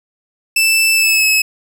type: tone with pitch glide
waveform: sawtooth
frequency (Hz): 2646 to 2580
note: E7 to E7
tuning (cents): +6 to -38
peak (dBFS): -7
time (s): 0.56-1.42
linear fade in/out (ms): 5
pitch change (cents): -44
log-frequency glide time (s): 0.94-1.25
effects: none